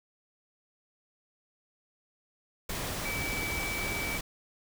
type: tone in noise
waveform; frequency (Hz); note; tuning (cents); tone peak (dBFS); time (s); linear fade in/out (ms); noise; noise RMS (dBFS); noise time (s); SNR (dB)
sine; 2300; D7; -37; -34; 3.05-4.18; 5; pink; -35; 2.69-4.21; -2
effects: none